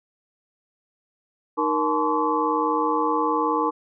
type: tone cluster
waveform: sine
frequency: 309.6 / 469.6 / 862 / 1037 / 1136 Hz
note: D#4 / A#4 / A5 / C6 / C#6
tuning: -9 / +13 / -36 / -16 / +42 cents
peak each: -26 dBFS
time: 1.57-3.71 s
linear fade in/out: 20 ms
effects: none